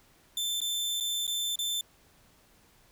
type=tone with dropouts; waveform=sawtooth; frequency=3545 Hz; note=A7; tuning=12 cents sharp; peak=-26 dBFS; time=0.37-1.81 s; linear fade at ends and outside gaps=2 ms; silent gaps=0.604-0.616 / 1.001-1.007 / 1.268-1.277 / 1.557-1.589 s; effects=pink hiss -62 dBFS RMS until 2.91 s